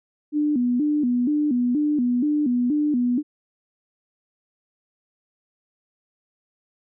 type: tone with vibrato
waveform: sine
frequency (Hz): 270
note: C#4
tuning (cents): -45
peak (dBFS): -18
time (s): 0.32-3.23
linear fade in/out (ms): 50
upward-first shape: square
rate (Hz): 2.1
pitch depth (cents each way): 170
effects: none